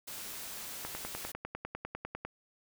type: noise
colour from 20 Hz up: white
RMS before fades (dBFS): -43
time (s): 0.07-1.32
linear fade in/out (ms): 10
type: click train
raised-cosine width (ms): 0.5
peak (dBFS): -23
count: 15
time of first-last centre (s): 0.85-2.25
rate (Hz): 10
effects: none